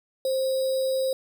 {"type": "tone with sample-and-hold", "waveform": "sine", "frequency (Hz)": 527, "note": "C5", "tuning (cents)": 12, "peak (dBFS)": -22, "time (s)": [0.25, 1.13], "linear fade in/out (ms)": 2, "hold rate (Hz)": 4410, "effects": []}